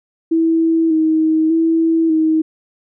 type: tone with vibrato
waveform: sine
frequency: 321.6 Hz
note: E4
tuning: 43 cents flat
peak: -11 dBFS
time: 0.31-2.42 s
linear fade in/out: 10 ms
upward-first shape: square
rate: 0.84 Hz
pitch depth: 28 cents each way
effects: none